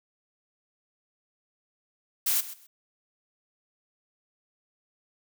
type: noise with echo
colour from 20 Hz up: blue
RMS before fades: -25 dBFS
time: 2.26-2.41 s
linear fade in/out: 10 ms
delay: 130 ms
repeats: 2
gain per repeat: -15 dB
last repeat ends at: 2.67 s
effects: none